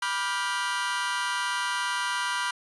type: chord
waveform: sawtooth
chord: G dominant seventh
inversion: first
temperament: just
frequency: 980 / 1176 / 1411.2 / 1568 Hz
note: B5 / D6 / F6 / G6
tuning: -14 / +2 / +18 / 0 cents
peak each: -26 / -31 / -29 / -29 dBFS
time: 0.02-2.51 s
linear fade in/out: 5 ms
effects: resampled to 22050 Hz